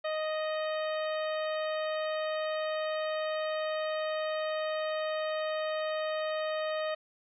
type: harmonic tone with a mistuned harmonic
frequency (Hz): 622.3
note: D#5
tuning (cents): 0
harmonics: 1 / 2 / 3 / 4 / 5 / 6 / 7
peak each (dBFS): -31 / -39 / -41 / -47 / -46 / -48 / -52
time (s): 0.04-6.95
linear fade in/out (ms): 10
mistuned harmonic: 5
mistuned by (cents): -26
effects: none

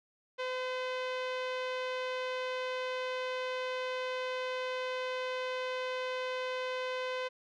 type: tone with low-pass filter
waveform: sawtooth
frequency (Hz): 510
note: C5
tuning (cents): -44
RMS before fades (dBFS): -36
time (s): 0.38-7.29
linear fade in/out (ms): 20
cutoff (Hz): 3300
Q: 1.3
effects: none

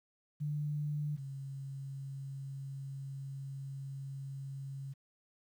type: tone pair in turn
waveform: sine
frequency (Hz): 148.2 / 136.62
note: D3 / C#3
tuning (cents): +16 / -25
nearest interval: minor second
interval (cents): 141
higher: first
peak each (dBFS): -33 / -40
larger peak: first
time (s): 0.4-1.17 / 1.17-4.94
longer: second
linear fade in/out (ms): 20
effects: 11-bit

